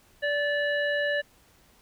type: harmonic tone with a mistuned harmonic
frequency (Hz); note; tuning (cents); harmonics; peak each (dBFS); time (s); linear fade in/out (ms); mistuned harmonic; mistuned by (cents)
581; D5; -19; 1 / 3 / 5 / 7; -27 / -27 / -37 / -44; 0.22-1.22; 20; 7; -47
effects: pink hiss -60 dBFS RMS until 1.81 s